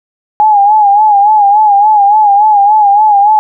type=tone with vibrato; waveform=sine; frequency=830.6 Hz; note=G#5; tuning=in tune; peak=-3 dBFS; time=0.4-3.39 s; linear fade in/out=0 ms; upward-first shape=sine; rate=3.5 Hz; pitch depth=74 cents each way; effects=none